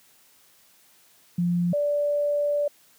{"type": "tone pair in turn", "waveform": "sine", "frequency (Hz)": [174.61, 582.8], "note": ["F3", "D5"], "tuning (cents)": [0, -13], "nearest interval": "octave + major sixth", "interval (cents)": 2087, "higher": "second", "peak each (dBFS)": [-20, -21], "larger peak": "first", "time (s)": [[1.38, 1.73], [1.73, 2.68]], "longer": "second", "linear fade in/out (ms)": 5, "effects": ["white hiss -58 dBFS RMS until 2.98 s", "high-pass 100 Hz 12 dB/octave"]}